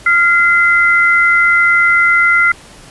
sine tone pair together, 1396.9 / 2049 Hz, F6 / C7, 0 / -37 cents, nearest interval perfect fifth, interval 663 cents, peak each -10 dBFS, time 0.06-2.52 s, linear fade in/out 5 ms, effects pink hiss -38 dBFS RMS until 2.9 s + resampled to 24000 Hz

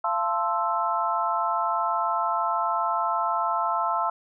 sine chord, F major seventh, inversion none, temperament equal with one note detuned, 685.7 / 880 / 1046.5 / 1318.5 Hz, F5 / A5 / C6 / E6, -32 / 0 / 0 / 0 cents, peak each -29 / -28 / -28 / -27 dBFS, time 0.04-4.1 s, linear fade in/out 5 ms, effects none

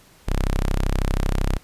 sawtooth tone, 32.78 Hz, C1, 4 cents sharp, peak -15 dBFS, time 0.27-1.58 s, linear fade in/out 20 ms, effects pink hiss -52 dBFS RMS until 1.63 s + resampled to 32000 Hz

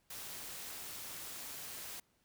white noise with amplitude modulation, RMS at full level -44 dBFS, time 0.1-2 s, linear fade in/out 5 ms, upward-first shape sine, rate 283 Hz, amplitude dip 45%, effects pink hiss -75 dBFS RMS until 2.24 s

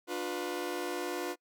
sawtooth chord, B diminished, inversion first, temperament just, 296.3 / 355.6 / 493.9 Hz, D4 / F4 / B4, +15 / +31 / 0 cents, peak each -36 / -32 / -36 dBFS, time 0.07-1.36 s, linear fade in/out 50 ms, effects noise-tail reverb RT60 0.1 s tail -26 dB re dry

